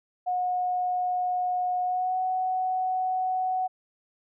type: tone with pitch glide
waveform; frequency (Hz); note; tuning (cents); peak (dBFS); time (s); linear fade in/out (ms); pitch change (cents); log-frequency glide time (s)
sine; 726 to 743.8; F#5 to F#5; -33 to +9; -24; 0.26-3.68; 20; +42; 1.83-2.18
effects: none